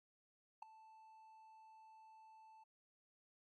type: tone with ADSR envelope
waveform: triangle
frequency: 880 Hz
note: A5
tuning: in tune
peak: -40 dBFS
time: 0.62-2.64 s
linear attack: 6 ms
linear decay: 4 ms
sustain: -18 dB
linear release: 10 ms
effects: MP3 48 kbps

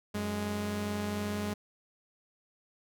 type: tone pair together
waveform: sawtooth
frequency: 92.5 / 207.7 Hz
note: F#2 / G#3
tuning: 0 / 0 cents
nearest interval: octave + major second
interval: 1400 cents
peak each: -34 / -29 dBFS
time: 0.14-1.54 s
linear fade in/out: 10 ms
effects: none

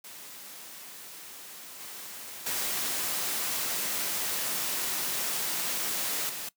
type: noise with level steps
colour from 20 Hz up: white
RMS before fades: -45 / -42 / -31 / -37 dBFS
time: 0.04-6.49 s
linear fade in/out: 5 ms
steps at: 1.8 / 2.46 / 6.29 s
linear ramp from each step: 5 ms
effects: noise-tail reverb RT60 0.1 s tail -20 dB re dry + high-pass 150 Hz 12 dB/octave

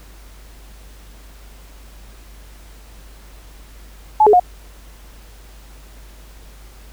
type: tone with pitch steps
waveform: sine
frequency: 857 / 419.3 / 720 Hz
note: A5 / G#4 / F#5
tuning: -46 / +17 / -47 cents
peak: -7 dBFS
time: 4.2-4.398 s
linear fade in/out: 5 ms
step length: 66 ms
effects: added 50 Hz sine -39 dBFS peak until 6.92 s + pink hiss -47 dBFS RMS until 6.92 s

